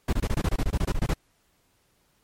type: noise bursts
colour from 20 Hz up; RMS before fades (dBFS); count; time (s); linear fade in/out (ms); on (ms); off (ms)
brown; -23; 15; 0.08-1.137; 5; 49; 23
effects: pink hiss -67 dBFS RMS until 2.23 s + MP3 64 kbps